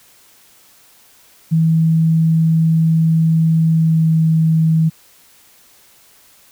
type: tone with pitch glide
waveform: sine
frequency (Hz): 161.9 to 160.6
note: E3 to E3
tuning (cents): -31 to -45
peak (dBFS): -10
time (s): 1.51-4.9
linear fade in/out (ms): 20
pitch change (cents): -14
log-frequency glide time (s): 3.7-4.11
effects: white hiss -49 dBFS RMS until 6.51 s